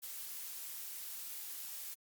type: noise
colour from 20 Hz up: blue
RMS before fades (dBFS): -45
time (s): 0.02-1.95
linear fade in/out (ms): 20
effects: Opus 48 kbps